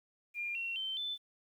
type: tone with pitch steps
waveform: sine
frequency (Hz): 2403 / 2729 / 3098 / 3518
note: D7 / F7 / G7 / A7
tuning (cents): +39 / -41 / -21 / -1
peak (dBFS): -35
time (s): 0.34-1.18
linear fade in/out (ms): 50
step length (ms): 210
effects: 11-bit